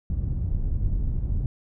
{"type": "low-pass noise", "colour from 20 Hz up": "pink", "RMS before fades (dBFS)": -25, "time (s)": [0.1, 1.46], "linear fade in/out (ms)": 2, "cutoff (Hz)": 110, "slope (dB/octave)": 12, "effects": []}